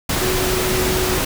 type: tone in noise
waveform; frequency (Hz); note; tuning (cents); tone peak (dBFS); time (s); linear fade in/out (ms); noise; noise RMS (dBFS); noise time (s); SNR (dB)
sine; 370; F#4; 0; -21; 0.21-1.18; 5; pink; -20; 0.09-1.25; -4
effects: none